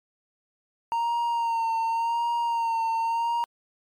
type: tone with vibrato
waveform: triangle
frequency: 924 Hz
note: A#5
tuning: 16 cents flat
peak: -21 dBFS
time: 0.92-3.44 s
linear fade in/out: 0 ms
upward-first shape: sine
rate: 0.89 Hz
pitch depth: 33 cents each way
effects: MP3 96 kbps